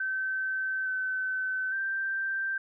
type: tone with pitch steps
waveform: sine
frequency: 1540 / 1524 / 1569 Hz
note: G6 / G6 / G6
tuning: -31 / -49 / +1 cents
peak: -28 dBFS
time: 0-2.58 s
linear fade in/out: 5 ms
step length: 860 ms
effects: none